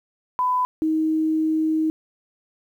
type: tone pair in turn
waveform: sine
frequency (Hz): 1001 / 315.3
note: B5 / D#4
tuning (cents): +23 / +23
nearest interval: octave + minor sixth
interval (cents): 2000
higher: first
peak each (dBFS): -18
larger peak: neither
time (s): 0.39-0.65 / 0.82-1.9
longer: second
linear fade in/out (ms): 0
effects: 9-bit